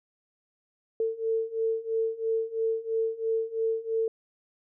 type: beating tone pair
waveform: sine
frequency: 447 / 450 Hz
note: A4 / A4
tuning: +27 / +39 cents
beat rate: 3 Hz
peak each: -30 / -28 dBFS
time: 1-4.08 s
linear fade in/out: 2 ms
effects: none